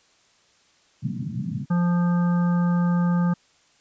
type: band-pass noise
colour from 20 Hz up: pink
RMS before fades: -29 dBFS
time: 1.02-1.66 s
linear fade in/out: 20 ms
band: 120 to 230 Hz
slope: 48 dB/octave
type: harmonic tone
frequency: 174.61 Hz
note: F3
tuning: in tune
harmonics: 1 / 3 / 5 / 7 / 9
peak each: -18 / -36 / -35 / -35 / -40 dBFS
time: 1.7-3.34 s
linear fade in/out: 10 ms
effects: white hiss -60 dBFS RMS until 3.8 s + resampled to 16000 Hz